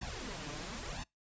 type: noise with flanger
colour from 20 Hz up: pink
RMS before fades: -42 dBFS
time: 0.01-1.04 s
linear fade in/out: 10 ms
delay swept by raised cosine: 1.1 to 6.9 ms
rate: 1 Hz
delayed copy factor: +1
effects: noise-tail reverb RT60 0.2 s tail -26 dB re dry + resampled to 16000 Hz